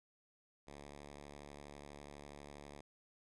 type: tone with pitch glide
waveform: 5% pulse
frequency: 71.7 to 72.2 Hz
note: D2 to D2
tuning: -41 to -29 cents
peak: -40 dBFS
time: 0.67-2.81 s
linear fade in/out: 5 ms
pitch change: +12 cents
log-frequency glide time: 0.8-0.98 s
effects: resampled to 24000 Hz